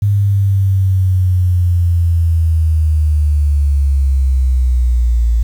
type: linear sweep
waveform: sine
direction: down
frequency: 102.2 to 56.3 Hz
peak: -9 dBFS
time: 0.02-5.43 s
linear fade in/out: 5 ms
effects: 7-bit